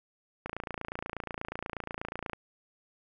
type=click train; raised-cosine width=0.5 ms; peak=-20 dBFS; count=54; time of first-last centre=0.46-2.333 s; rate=28.3 Hz; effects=none